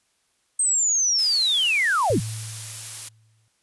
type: linear sweep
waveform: sine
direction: down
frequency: 8400 to 101.4 Hz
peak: -18 dBFS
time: 0.59-2.2 s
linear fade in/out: 5 ms
type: noise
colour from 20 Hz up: blue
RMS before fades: -32 dBFS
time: 1.18-3.09 s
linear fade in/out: 10 ms
type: tone with exponential decay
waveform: sine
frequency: 110 Hz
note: A2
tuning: in tune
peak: -23 dBFS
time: 2.1-3.48 s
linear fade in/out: 0 ms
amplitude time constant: 300 ms
effects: white hiss -68 dBFS RMS until 3.62 s + resampled to 24000 Hz